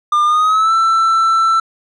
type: tone with pitch glide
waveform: triangle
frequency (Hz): 1202 to 1333.7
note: D6 to E6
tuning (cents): +40 to +20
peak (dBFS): -8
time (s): 0.12-1.6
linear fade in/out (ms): 5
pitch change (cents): +180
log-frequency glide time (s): 0.25-0.73
effects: resampled to 24000 Hz